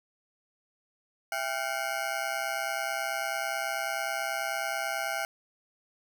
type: ring-modulated tone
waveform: 20% pulse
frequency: 731 Hz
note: F#5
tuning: 21 cents flat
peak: -22 dBFS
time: 1.32-5.25 s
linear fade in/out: 0 ms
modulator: 64.6 Hz
effects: none